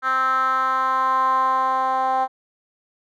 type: tone with band-pass filter sweep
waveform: 10% pulse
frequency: 261.6 Hz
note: C4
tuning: in tune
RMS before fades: -20 dBFS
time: 0.02-2.28 s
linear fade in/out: 50 ms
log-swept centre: 1400 to 840 Hz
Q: 5.6
effects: none